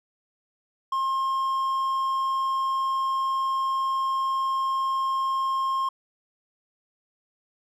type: tone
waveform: triangle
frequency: 1067 Hz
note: C6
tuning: 34 cents sharp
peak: -21 dBFS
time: 0.92-5.89 s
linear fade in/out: 5 ms
effects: none